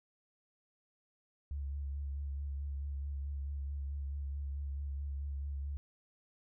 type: tone with vibrato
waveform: sine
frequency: 70.3 Hz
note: C#2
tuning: 25 cents sharp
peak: -36 dBFS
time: 1.51-5.77 s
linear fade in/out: 0 ms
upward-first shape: sine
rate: 4.6 Hz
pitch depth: 31 cents each way
effects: none